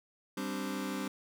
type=chord; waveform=sawtooth; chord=G suspended fourth; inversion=none; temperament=just; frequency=196 / 261.3 / 294 Hz; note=G3 / C4 / D4; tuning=0 / -2 / +2 cents; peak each=-34 / -35 / -35 dBFS; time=0.37-1.08 s; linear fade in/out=5 ms; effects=none